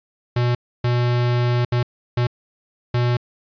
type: tone bursts at uneven times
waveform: square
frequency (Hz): 121.6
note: B2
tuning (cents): -26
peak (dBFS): -17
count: 5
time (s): 0.36-0.55 / 0.84-1.65 / 1.72-1.83 / 2.17-2.27 / 2.94-3.17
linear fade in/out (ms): 5
effects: resampled to 11025 Hz + 9-bit